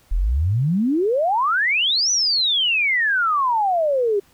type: exponential two-way sweep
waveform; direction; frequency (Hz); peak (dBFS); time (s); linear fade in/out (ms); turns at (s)
sine; up then down; 36.33 to 6060 to 389.8; -16; 0.11-4.2; 10; 2.11
effects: pink hiss -56 dBFS RMS until 4.33 s